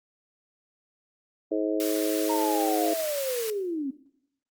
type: harmonic tone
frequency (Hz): 106.2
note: G#2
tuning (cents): +39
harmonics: 3 / 4 / 5 / 6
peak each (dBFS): -27 / -29 / -31 / -33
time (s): 1.51-2.94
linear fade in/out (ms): 10
type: high-pass noise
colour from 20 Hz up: white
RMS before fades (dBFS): -35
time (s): 1.8-3.5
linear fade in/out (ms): 0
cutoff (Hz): 1100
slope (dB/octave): 24
type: linear sweep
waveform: sine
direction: down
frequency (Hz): 937 to 257.2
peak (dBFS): -27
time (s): 2.29-3.91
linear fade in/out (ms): 10
effects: noise-tail reverb RT60 0.7 s tail -17 dB re dry + Opus 32 kbps